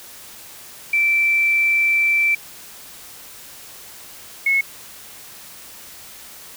sine tone pair in turn, 2335 / 2187 Hz, D7 / C#7, -11 / -24 cents, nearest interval minor second, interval 113 cents, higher first, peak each -14 dBFS, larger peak neither, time 0.93-2.35 / 4.46-4.61 s, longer first, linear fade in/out 5 ms, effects white hiss -40 dBFS RMS until 6.56 s

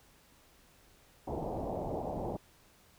white low-pass noise, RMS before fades -37 dBFS, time 1.27-2.37 s, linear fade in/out 10 ms, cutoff 830 Hz, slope 48 dB/octave, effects pink hiss -63 dBFS RMS until 2.98 s

